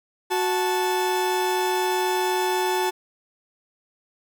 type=tone pair together; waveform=40% pulse; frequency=368.5 / 876 Hz; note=F#4 / A5; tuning=-7 / -8 cents; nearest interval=octave + minor third; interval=1499 cents; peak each=-23 dBFS; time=0.3-2.91 s; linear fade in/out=20 ms; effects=none